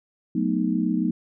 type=chord; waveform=sine; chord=B dominant seventh; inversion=second; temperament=equal with one note detuned; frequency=183.08 / 220 / 246.9 / 311.1 Hz; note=F#3 / A3 / B3 / D#4; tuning=-18 / 0 / 0 / 0 cents; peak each=-26 dBFS; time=0.35-1.11 s; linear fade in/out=5 ms; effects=none